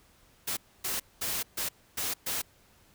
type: noise bursts at uneven times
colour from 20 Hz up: white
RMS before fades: -32 dBFS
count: 6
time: 0.47-0.57 / 0.84-1 / 1.21-1.43 / 1.57-1.69 / 1.97-2.14 / 2.26-2.42 s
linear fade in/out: 10 ms
effects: pink hiss -62 dBFS RMS until 2.94 s